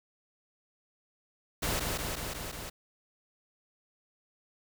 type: noise with echo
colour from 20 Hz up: pink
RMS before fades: -31 dBFS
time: 1.62-1.8 s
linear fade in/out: 10 ms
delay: 180 ms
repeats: 5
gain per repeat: -2 dB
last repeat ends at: 2.7 s
effects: none